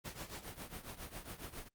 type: noise with tremolo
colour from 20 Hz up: pink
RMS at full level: -44 dBFS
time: 0.04-1.69 s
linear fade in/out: 20 ms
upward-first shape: triangle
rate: 7.3 Hz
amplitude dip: 85%
effects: Opus 48 kbps